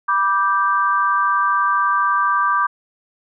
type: chord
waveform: sine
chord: G major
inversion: first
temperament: just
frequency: 980 / 1176 / 1568 Hz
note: B5 / D6 / G6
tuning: -14 / +2 / 0 cents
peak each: -22 / -16 / -21 dBFS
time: 0.08-2.67 s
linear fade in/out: 10 ms
effects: none